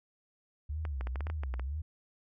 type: tone with vibrato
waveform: sine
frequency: 69.6 Hz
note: C#2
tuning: 8 cents sharp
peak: -33 dBFS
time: 0.69-1.82 s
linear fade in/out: 10 ms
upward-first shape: sine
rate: 2 Hz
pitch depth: 220 cents each way
type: clicks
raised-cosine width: 0.5 ms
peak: -26 dBFS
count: 10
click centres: 0.852 / 1.01 / 1.071 / 1.158 / 1.207 / 1.269 / 1.3 / 1.435 / 1.54 / 1.596 s
effects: none